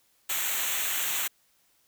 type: noise with comb filter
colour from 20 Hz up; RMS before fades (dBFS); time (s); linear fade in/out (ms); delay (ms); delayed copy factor
white; -29; 0.29-1.28; 10; 0.2; -0.8
effects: white hiss -67 dBFS RMS until 1.87 s